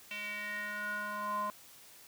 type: tone with band-pass filter sweep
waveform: square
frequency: 207.7 Hz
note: G#3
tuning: in tune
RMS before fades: -38 dBFS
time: 0.11-1.5 s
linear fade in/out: 0 ms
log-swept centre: 2600 to 950 Hz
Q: 5.7
effects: white hiss -56 dBFS RMS until 2.07 s + high-pass 60 Hz 12 dB/octave